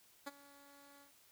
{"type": "tone with ADSR envelope", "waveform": "10% pulse", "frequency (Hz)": 282.4, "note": "C#4", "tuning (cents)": 32, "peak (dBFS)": -32, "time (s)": [0.26, 1.13], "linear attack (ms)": 14, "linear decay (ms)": 27, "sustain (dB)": -20, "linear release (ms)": 120, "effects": ["white hiss -67 dBFS RMS until 1.31 s"]}